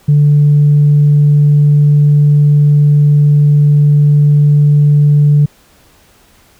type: tone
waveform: sine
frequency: 146.6 Hz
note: D3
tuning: 3 cents flat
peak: -3 dBFS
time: 0.08-5.46 s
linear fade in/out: 10 ms
effects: tanh soft clip ceiling -1 dBFS + pink hiss -47 dBFS RMS until 6.59 s